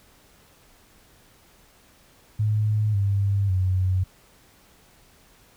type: tone with pitch steps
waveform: sine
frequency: 106.7 / 99.55 / 92.89 Hz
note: G#2 / G2 / F#2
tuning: +47 / +27 / +7 cents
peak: -19 dBFS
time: 2.39-4.04 s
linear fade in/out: 10 ms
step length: 550 ms
effects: pink hiss -56 dBFS RMS until 5.56 s